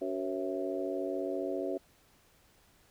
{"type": "harmonic tone with a mistuned harmonic", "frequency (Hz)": 94.4, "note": "F#2", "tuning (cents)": 35, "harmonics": [3, 4, 5, 6, 7], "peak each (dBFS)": [-38, -36, -43, -38, -39], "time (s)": [0.01, 1.78], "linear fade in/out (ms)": 10, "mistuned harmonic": 6, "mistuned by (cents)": -60, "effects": ["pink hiss -65 dBFS RMS until 2.9 s"]}